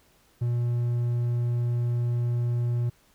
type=tone; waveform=triangle; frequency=120 Hz; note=B2; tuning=49 cents flat; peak=-21 dBFS; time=0.41-2.9 s; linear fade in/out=10 ms; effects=pink hiss -62 dBFS RMS until 3.14 s